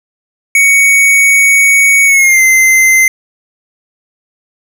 square tone with pitch glide, 2234 to 2072 Hz, C#7 to C7, +13 to -17 cents, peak -5 dBFS, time 0.55-3.08 s, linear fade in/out 2 ms, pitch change -130 cents, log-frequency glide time 2.06-2.42 s, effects none

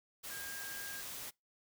sine tone in noise, 1615 Hz, G#6, 49 cents flat, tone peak -46 dBFS, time 0.3-1.02 s, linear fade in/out 20 ms, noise white, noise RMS -45 dBFS, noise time 0.23-1.31 s, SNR -4 dB, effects noise-tail reverb RT60 0.2 s tail -25 dB re dry

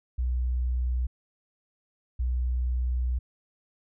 sine tone pair in turn, 61.9 / 61.9 Hz, B1 / B1, +5 / +5 cents, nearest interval unison, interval 0 cents, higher neither, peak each -24 dBFS, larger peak neither, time 0.18-1.07 / 2.19-3.19 s, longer second, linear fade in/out 10 ms, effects none

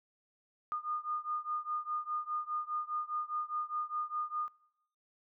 sine beating tone pair, 1219 / 1223.9 Hz, D#6 / D#6, -36 / -29 cents, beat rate 4.9 Hz, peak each -37 / -38 dBFS, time 0.72-4.48 s, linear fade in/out 0 ms, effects noise-tail reverb RT60 0.8 s tail -20 dB re dry

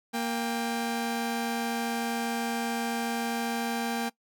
sawtooth tone pair together, 233.1 / 792.5 Hz, A#3 / G5, 0 / +19 cents, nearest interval octave + major sixth, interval 2119 cents, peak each -26 / -29 dBFS, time 0.13-4.1 s, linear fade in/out 20 ms, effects noise-tail reverb RT60 0.1 s tail -21 dB re dry

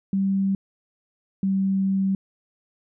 sine tone pair in turn, 194.5 / 193.16 Hz, G3 / G3, -13 / -25 cents, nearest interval unison, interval 12 cents, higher first, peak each -19 dBFS, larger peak neither, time 0.13-0.55 / 1.43-2.15 s, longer second, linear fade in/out 2 ms, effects none

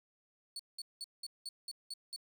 35% pulse tone bursts, 4435 Hz, C#8, in tune, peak -39 dBFS, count 8, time 0.56-2.162 s, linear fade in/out 2 ms, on 34 ms, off 190 ms, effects none

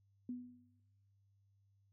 sine tone with exponential decay, 246.9 Hz, B3, in tune, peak -38 dBFS, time 0.29-0.8 s, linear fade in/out 2 ms, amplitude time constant 110 ms, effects noise-tail reverb RT60 0.9 s tail -20 dB re dry + added 99 Hz sine -70 dBFS peak until 1.92 s

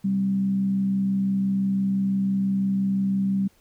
sine tone with frequency modulation, 194.8 Hz, G3, 11 cents flat, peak -20 dBFS, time 0.04-3.48 s, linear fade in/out 10 ms, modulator 65.9 Hz, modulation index 0.28, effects pink hiss -61 dBFS RMS until 3.6 s

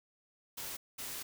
white noise bursts at uneven times, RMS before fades -42 dBFS, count 2, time 0.57-0.77 / 0.98-1.23 s, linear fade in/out 10 ms, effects none

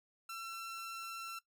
sawtooth tone, 1348 Hz, E6, 38 cents sharp, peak -39 dBFS, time 0.29-1.39 s, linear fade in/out 5 ms, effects noise-tail reverb RT60 0.1 s tail -17 dB re dry

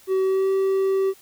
triangle tone with pitch glide, 379.7 to 385.9 Hz, F#4 to G4, +45 to -27 cents, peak -16 dBFS, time 0.07-1.14 s, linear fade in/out 50 ms, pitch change +28 cents, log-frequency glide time 0.22-0.5 s, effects white hiss -52 dBFS RMS until 1.21 s

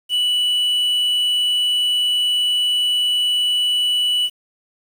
triangle tone with quantisation, 2957 Hz, F#7, 2 cents flat, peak -14 dBFS, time 0.09-4.3 s, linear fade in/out 50 ms, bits 7, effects none

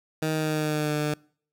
15% pulse tone with pitch glide, 156.8 to 149.98 Hz, D#3 to D3, +14 to +37 cents, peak -18 dBFS, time 0.22-1.14 s, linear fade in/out 5 ms, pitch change -77 cents, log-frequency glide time 0.33-0.93 s, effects noise-tail reverb RT60 0.5 s tail -25 dB re dry

